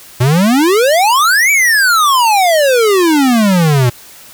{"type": "exponential two-way sweep", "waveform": "square", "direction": "up then down", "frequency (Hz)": [118, 2334, 118], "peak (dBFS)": -8, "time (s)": [0.2, 3.9], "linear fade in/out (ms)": 10, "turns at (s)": 1.51, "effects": ["white hiss -37 dBFS RMS until 4.33 s"]}